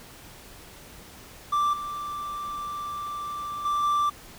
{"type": "tone with level steps", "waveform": "triangle", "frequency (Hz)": 1174.7, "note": "D6", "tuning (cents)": 0, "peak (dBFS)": [-19, -29, -21, -19], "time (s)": [1.52, 4.1], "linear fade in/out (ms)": 10, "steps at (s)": [1.73, 3.65, 3.83], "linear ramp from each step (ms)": 5, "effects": ["pink hiss -47 dBFS RMS until 4.38 s"]}